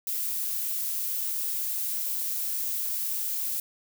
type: noise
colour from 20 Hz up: violet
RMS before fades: -30 dBFS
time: 0.07-3.6 s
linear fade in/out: 2 ms
effects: none